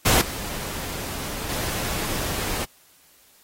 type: noise with level steps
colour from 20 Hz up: pink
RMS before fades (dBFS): -18 / -32 / -28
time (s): 0.05-2.65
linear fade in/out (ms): 10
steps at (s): 0.21 / 1.49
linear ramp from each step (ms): 5
effects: white hiss -56 dBFS RMS until 3.43 s + AAC 48 kbps